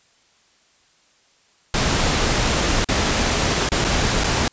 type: noise with dropouts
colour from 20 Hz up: pink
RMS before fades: -19 dBFS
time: 1.74-4.48 s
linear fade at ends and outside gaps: 2 ms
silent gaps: 2.845-2.887 / 3.69-3.718 / 3.843-3.847 / 4.237-4.242 s
effects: white hiss -58 dBFS RMS until 4.52 s + resampled to 16000 Hz